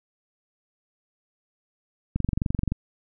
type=click train; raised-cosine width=5 ms; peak=-12 dBFS; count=14; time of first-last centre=2.16-2.72 s; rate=23.2 Hz; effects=none